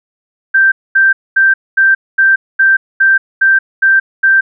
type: tone bursts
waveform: sine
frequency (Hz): 1568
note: G6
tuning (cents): 0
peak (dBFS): -5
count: 10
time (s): 0.54-4.41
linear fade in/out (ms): 10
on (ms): 180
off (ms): 230
effects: none